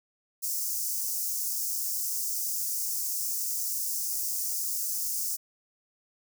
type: high-pass noise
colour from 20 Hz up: white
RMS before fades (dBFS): -31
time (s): 0.42-5.37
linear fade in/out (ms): 20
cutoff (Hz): 5200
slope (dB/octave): 48
effects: none